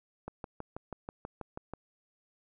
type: click train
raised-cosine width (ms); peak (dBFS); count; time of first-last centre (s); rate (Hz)
1; -25; 10; 0.28-1.736; 6.18
effects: none